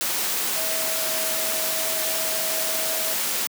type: tone in noise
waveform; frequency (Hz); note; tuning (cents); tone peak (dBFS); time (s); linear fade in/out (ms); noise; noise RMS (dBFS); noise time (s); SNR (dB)
sine; 643; E5; -43; -32; 0.56-3.13; 0; white; -25; 0.01-3.47; -10
effects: high-pass 200 Hz 12 dB/octave